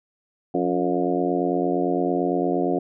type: harmonic tone with a mistuned harmonic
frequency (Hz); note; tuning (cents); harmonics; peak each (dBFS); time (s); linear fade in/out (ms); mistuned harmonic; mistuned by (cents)
88.8; F2; +29; 2 / 3 / 4 / 5 / 6 / 7 / 8; -30 / -25 / -25 / -28 / -31 / -31 / -28; 0.54-2.79; 5; 3; +64
effects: none